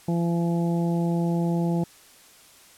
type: harmonic tone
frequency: 170 Hz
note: F3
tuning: 46 cents flat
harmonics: 1 / 2 / 3 / 4 / 5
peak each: -22 / -29 / -35 / -36 / -37 dBFS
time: 0.08-1.84 s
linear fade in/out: 5 ms
effects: white hiss -52 dBFS RMS until 2.77 s + low-pass 12000 Hz 12 dB/octave